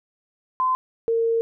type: tone pair in turn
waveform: sine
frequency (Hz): 1028 / 457.9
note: C6 / A#4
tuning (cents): -31 / -31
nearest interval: octave + major second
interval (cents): 1400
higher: first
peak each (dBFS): -18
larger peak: neither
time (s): 0.6-0.75 / 1.08-1.41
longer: second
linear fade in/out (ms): 0
effects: none